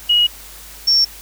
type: tone pair in turn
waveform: sine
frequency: 2898 / 5471 Hz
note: F#7 / F8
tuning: -37 / -37 cents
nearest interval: major seventh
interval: 1100 cents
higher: second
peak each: -10 dBFS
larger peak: neither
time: 0.09-0.27 / 0.87-1.05 s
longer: neither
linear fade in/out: 10 ms
effects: added 50 Hz sine -42 dBFS peak until 1.21 s + white hiss -38 dBFS RMS until 1.21 s